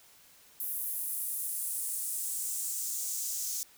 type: noise with high-pass filter sweep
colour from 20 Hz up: white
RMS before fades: -35 dBFS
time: 0.6-3.63 s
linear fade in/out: 0 ms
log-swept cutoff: 12000 to 6200 Hz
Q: 2.2
effects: white hiss -59 dBFS RMS until 3.77 s